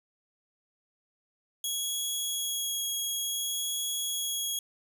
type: tone with vibrato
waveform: 15% pulse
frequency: 3322 Hz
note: G#7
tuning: in tune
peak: -23 dBFS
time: 1.64-4.59 s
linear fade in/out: 2 ms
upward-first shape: sine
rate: 0.56 Hz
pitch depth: 8 cents each way
effects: none